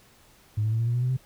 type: tone with pitch steps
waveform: sine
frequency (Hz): 106.3 / 109.35 / 112.49 / 115.72 / 119.04 / 122.46 / 125.98 / 129.59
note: G#2 / A2 / A2 / A#2 / A#2 / B2 / B2 / C3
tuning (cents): +41 / -10 / +39 / -12 / +37 / -14 / +35 / -16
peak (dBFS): -21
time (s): 0.57-1.17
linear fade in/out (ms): 10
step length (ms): 75
effects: tanh soft clip ceiling -18 dBFS + pink hiss -57 dBFS RMS until 1.25 s